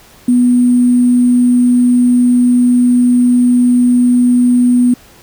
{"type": "tone with sample-and-hold", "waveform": "sine", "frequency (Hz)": 245.8, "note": "B3", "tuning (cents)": -8, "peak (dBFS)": -6, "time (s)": [0.28, 4.94], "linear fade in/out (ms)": 5, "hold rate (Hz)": 8820, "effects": ["pink hiss -42 dBFS RMS until 5.22 s"]}